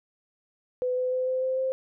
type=tone with pitch steps; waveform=sine; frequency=502 / 506.4 / 510.8 / 515.2 / 519.7 / 524.2 Hz; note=B4 / B4 / C5 / C5 / C5 / C5; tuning=+28 / +43 / -42 / -27 / -12 / +3 cents; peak=-24 dBFS; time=0.82-1.72 s; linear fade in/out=0 ms; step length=150 ms; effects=none